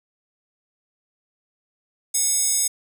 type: tone with high-pass filter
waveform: square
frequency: 727 Hz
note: F#5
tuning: 31 cents flat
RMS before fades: -21 dBFS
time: 2.14-2.68 s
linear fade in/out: 10 ms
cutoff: 7500 Hz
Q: 3.6
effects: none